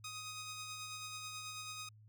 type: tone with tremolo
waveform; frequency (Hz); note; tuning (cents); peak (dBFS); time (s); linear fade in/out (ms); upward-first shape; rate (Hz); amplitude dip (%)
10% pulse; 1252; D#6; +10; -35; 0.04-1.89; 5; sine; 9.2; 30
effects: added 107 Hz sine -58 dBFS peak until 2.08 s